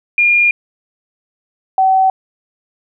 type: tone pair in turn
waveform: sine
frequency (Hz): 2415 / 761.6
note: D7 / F#5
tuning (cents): +48 / +50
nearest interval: octave + minor sixth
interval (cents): 1998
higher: first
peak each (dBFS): -8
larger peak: neither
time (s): 0.18-0.51 / 1.78-2.1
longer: first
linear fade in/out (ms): 2
effects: none